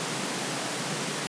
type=high-pass noise; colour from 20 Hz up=pink; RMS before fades=-31 dBFS; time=0-1.27 s; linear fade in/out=0 ms; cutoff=130 Hz; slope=96 dB/octave; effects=resampled to 22050 Hz